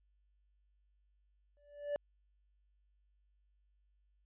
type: tone with exponential growth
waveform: triangle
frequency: 581 Hz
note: D5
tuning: 19 cents flat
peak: -29 dBFS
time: 1.57-1.96 s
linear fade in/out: 0 ms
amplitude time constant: 84 ms
effects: added 50 Hz sine -70 dBFS peak until 4.25 s + resampled to 8000 Hz